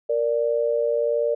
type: tone pair together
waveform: sine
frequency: 466.1 / 587.3 Hz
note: A#4 / D5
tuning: 0 / 0 cents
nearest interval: major third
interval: 400 cents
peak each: -22 / -22 dBFS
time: 0.09-1.35 s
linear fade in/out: 10 ms
effects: none